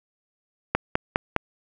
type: click train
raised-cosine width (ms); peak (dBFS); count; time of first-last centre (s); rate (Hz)
0.5; -4; 4; 0.75-1.363; 4.89
effects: none